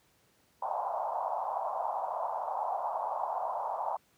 pink band-pass noise, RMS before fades -34 dBFS, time 0.62-3.97 s, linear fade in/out 5 ms, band 660 to 1000 Hz, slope 48 dB/octave, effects pink hiss -68 dBFS RMS until 4.17 s + high-pass 80 Hz 12 dB/octave

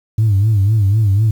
sine tone with vibrato, 103.83 Hz, G#2, in tune, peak -8 dBFS, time 0.18-1.31 s, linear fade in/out 5 ms, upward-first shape sine, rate 4 Hz, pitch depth 130 cents each way, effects tanh soft clip ceiling -7 dBFS + 7-bit

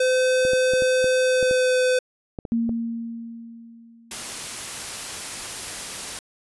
square tone with pitch glide, 512 to 507 Hz, C5 to B4, -38 to +45 cents, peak -18 dBFS, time 0-1.99 s, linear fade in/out 5 ms, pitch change -17 cents, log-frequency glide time 1.21-1.79 s
clicks, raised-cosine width 2 ms, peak -18 dBFS, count 10, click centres 0.451 / 0.534 / 0.736 / 0.822 / 1.043 / 1.428 / 1.511 / 2.388 / 2.452 / 2.693 s
sine tone with exponential decay, 230.9 Hz, A#3, 16 cents flat, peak -18 dBFS, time 2.52-4.55 s, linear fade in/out 0 ms, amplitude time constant 440 ms
white noise, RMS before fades -32 dBFS, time 4.11-6.19 s, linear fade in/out 2 ms
effects resampled to 24000 Hz

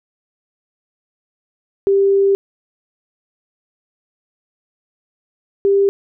sine tone pair in turn, 394.3 / 396.6 Hz, G4 / G4, +10 / +20 cents, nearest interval unison, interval 10 cents, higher second, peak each -10 dBFS, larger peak neither, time 1.87-2.35 / 5.65-5.89 s, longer first, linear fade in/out 0 ms, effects none

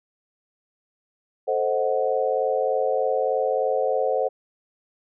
sine chord, A diminished seventh, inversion none, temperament equal, 440 / 523.3 / 622.3 / 740 Hz, A4 / C5 / Eb5 / Gb5, 0 / 0 / 0 / 0 cents, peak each -26 / -23 / -28 / -27 dBFS, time 1.47-4.29 s, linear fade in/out 20 ms, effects none

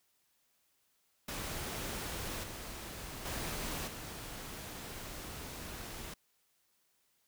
pink noise with level steps, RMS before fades -40 / -45 / -39 / -45 dBFS, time 1.28-6.14 s, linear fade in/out 5 ms, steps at 2.43 / 3.25 / 3.87 s, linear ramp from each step 10 ms, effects white hiss -75 dBFS RMS until 7.27 s

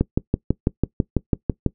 click train, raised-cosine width 3 ms, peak -4 dBFS, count 11, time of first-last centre 0.01-1.663 s, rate 6.05 Hz, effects noise-tail reverb RT60 0.1 s tail -21 dB re dry

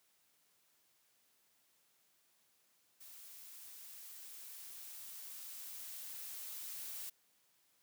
blue noise with level ramp, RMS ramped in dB -55 to -45 dBFS, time 3-7.1 s, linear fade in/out 10 ms, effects white hiss -74 dBFS RMS until 7.82 s + high-pass 100 Hz 12 dB/octave

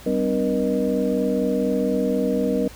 sine tone cluster, 195.1 / 255.5 / 299.6 / 476.5 / 616 Hz, G3 / C4 / D4 / A#4 / D#5, -8 / -41 / +35 / +38 / -17 cents, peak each -25 / -24 / -28 / -23 / -29 dBFS, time 0.06-2.68 s, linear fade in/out 5 ms, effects added 60 Hz sine -44 dBFS peak until 2.75 s + pink hiss -44 dBFS RMS until 2.75 s

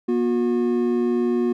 triangle tone pair together, 240.8 / 360.8 Hz, B3 / F#4, -44 / -44 cents, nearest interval perfect fifth, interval 700 cents, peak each -19 dBFS, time 0.08-1.53 s, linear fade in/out 10 ms, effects none

